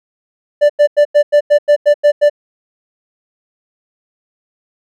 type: tone bursts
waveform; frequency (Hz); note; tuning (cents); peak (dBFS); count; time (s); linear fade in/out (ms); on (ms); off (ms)
triangle; 587.3; D5; 0; -3; 10; 0.61-2.298; 20; 86; 92
effects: none